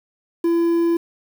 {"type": "tone with quantisation", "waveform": "triangle", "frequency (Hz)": 337.4, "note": "E4", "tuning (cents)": 40, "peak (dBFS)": -13, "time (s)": [0.44, 0.97], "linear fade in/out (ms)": 5, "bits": 7, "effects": []}